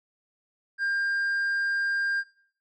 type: tone with tanh clipping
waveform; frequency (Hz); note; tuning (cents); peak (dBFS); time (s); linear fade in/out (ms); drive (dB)
sine; 1600; G6; +35; -25; 0.78-2.24; 50; 3
effects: noise-tail reverb RT60 0.6 s tail -19 dB re dry